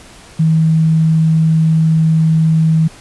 sine tone, 160 Hz, D#3, 49 cents sharp, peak -8 dBFS, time 0.39-2.88 s, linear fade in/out 10 ms, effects pink hiss -39 dBFS RMS until 3 s + resampled to 24000 Hz

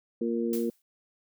harmonic tone, 116.54 Hz, A#2, in tune, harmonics 2 / 3 / 4, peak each -29 / -31 / -32 dBFS, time 0.21-0.7 s, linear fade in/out 5 ms
blue noise with exponential decay, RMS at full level -36 dBFS, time 0.53-0.82 s, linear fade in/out 2 ms, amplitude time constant 63 ms
effects none

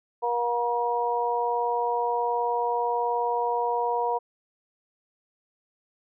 harmonic tone, 238.7 Hz, A#3, 41 cents sharp, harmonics 2 / 3 / 4, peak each -28 / -29 / -26 dBFS, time 0.22-4.19 s, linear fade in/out 20 ms, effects none

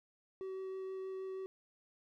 triangle tone with vibrato, 380 Hz, F#4, 46 cents sharp, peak -38 dBFS, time 0.41-1.46 s, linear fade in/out 0 ms, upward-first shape triangle, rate 6.3 Hz, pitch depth 8 cents each way, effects none

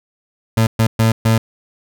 30% pulse tone bursts at uneven times, 112.2 Hz, A2, 34 cents sharp, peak -8 dBFS, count 4, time 0.57-0.67 / 0.79-0.87 / 0.99-1.12 / 1.25-1.38 s, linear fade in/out 5 ms, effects none

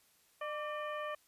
harmonic tone with a mistuned harmonic, 603 Hz, D5, 46 cents sharp, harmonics 1 / 2 / 3 / 4 / 5, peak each -40 / -41 / -46 / -51 / -54 dBFS, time 0.41-1.15 s, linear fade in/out 5 ms, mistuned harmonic 2, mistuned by -56 cents, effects white hiss -69 dBFS RMS until 1.27 s + resampled to 32000 Hz

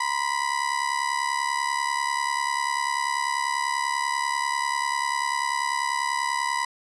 30% pulse ring-modulated tone, 987.8 Hz, B5, in tune, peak -18 dBFS, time 0-6.65 s, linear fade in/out 5 ms, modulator 35.1 Hz, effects resampled to 24000 Hz

